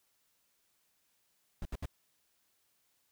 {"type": "noise bursts", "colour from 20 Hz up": "brown", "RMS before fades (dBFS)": -37, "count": 3, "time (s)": [1.62, 1.857], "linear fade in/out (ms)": 2, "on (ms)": 33, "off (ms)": 69, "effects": ["white hiss -75 dBFS RMS until 3.11 s"]}